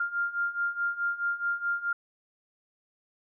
sine beating tone pair, 1396.9 / 1401.6 Hz, F6 / F6, 0 / +6 cents, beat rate 4.7 Hz, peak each -32 / -29 dBFS, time 0-1.93 s, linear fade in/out 5 ms, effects none

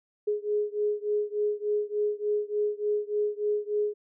sine beating tone pair, 416.5 / 419.9 Hz, G#4 / G#4, +5 / +19 cents, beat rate 3.4 Hz, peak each -28 / -29 dBFS, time 0.27-3.94 s, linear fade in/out 10 ms, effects none

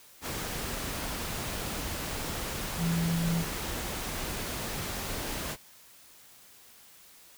sine tone in noise, 167.4 Hz, E3, 27 cents sharp, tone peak -26 dBFS, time 2.77-3.45 s, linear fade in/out 50 ms, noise pink, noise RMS -35 dBFS, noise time 0.21-5.57 s, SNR +6 dB, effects white hiss -55 dBFS RMS until 7.37 s

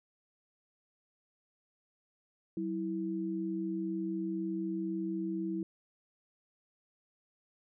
sine tone pair together, 189 / 327 Hz, F#3 / E4, +37 / -14 cents, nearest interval major sixth, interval 949 cents, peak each -37 / -34 dBFS, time 2.57-5.63 s, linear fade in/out 2 ms, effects none

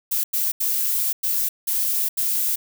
violet noise bursts at uneven times, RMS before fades -22 dBFS, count 6, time 0.11-0.24 / 0.33-0.52 / 0.6-1.13 / 1.23-1.49 / 1.67-2.09 / 2.17-2.56 s, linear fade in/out 10 ms, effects none

